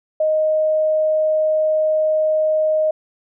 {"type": "tone", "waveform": "sine", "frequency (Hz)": 622.3, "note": "D#5", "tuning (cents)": 0, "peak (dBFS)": -14, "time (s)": [0.2, 2.91], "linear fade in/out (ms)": 5, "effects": []}